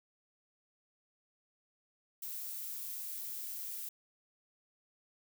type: noise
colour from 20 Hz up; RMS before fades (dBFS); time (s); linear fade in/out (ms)
violet; -42; 2.22-3.89; 5
effects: none